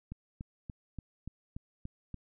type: click train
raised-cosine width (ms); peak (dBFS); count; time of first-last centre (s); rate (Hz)
5; -28; 8; 0.12-2.143; 3.46
effects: none